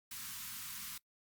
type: band-stop noise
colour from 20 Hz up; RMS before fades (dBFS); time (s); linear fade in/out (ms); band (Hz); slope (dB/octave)
white; -45; 0.11-0.98; 5; 250 to 1000; 48
effects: noise-tail reverb RT60 0.1 s tail -23 dB re dry + Opus 48 kbps